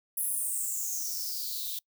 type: noise with high-pass filter sweep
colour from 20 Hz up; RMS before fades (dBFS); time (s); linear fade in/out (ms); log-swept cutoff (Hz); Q
violet; -33; 0.17-1.79; 5; 11000 to 3500; 7.6
effects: noise-tail reverb RT60 0.1 s tail -25 dB re dry